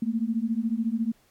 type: beating tone pair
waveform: sine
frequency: 220 / 234 Hz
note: A3 / A#3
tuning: 0 / +7 cents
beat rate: 14 Hz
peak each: -27 dBFS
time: 0.02-1.12 s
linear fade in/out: 5 ms
effects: pink hiss -64 dBFS RMS until 1.3 s + AAC 64 kbps